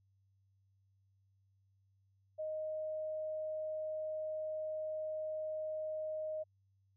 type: tone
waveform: sine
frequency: 622.3 Hz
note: D#5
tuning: in tune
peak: -37 dBFS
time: 2.38-6.44 s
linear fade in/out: 20 ms
effects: added 97 Hz sine -70 dBFS peak until 6.96 s